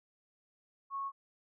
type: tone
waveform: sine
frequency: 1100 Hz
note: C#6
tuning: 14 cents flat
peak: -35 dBFS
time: 0.9-1.12 s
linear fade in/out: 50 ms
effects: none